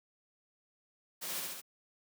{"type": "noise with echo", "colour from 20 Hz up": "white", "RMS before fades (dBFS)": -40, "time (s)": [1.21, 1.41], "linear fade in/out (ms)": 20, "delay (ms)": 69, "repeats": 3, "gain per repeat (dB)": -2, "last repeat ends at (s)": 1.617, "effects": ["high-pass 150 Hz 12 dB/octave"]}